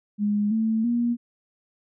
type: tone with pitch steps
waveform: sine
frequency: 207 / 221.9 / 237.8 Hz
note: G#3 / A3 / A#3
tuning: -5 / +15 / +35 cents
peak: -20 dBFS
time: 0.18-1.17 s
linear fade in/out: 50 ms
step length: 330 ms
effects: none